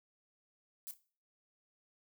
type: noise with echo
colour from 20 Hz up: violet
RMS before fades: -44 dBFS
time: 0.87-0.91 s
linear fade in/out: 0 ms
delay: 29 ms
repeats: 2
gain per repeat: -13 dB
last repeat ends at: 0.968 s
effects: noise-tail reverb RT60 0.4 s tail -17 dB re dry